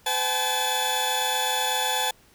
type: tone cluster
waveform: sawtooth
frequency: 508 / 773 / 858 / 3460 Hz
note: B4 / G5 / A5 / A7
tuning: +49 / -24 / -44 / -30 cents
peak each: -29 / -27 / -23 / -24 dBFS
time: 0.06-2.11 s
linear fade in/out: 5 ms
effects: pink hiss -57 dBFS RMS until 2.34 s